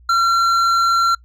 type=tone with hard clipping; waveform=sine; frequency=1364 Hz; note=F6; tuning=41 cents flat; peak=-14 dBFS; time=0.09-1.15 s; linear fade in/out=5 ms; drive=8 dB; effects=noise-tail reverb RT60 0.1 s tail -26 dB re dry + added 60 Hz sine -44 dBFS peak until 1.24 s